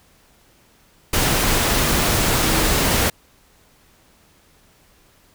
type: tone in noise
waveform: sine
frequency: 319.3 Hz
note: D#4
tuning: 45 cents sharp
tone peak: -24 dBFS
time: 2.45-2.68 s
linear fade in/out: 5 ms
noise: pink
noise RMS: -18 dBFS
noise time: 1.13-3.1 s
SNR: -9 dB
effects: pink hiss -55 dBFS RMS until 5.34 s